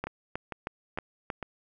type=two click trains; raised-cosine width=0.5 ms; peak=-20 / -17 dBFS; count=4 / 5; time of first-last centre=0.07-1.427 / 0.04-1.302 s; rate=2.21 / 3.17 Hz; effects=none